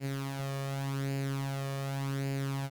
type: tone with flanger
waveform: sawtooth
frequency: 137.1 Hz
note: C#3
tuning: 19 cents flat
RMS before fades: -34 dBFS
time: 0-2.7 s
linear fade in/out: 50 ms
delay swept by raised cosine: 0.42 to 1.72 ms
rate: 0.87 Hz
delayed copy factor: +0.6
effects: Opus 32 kbps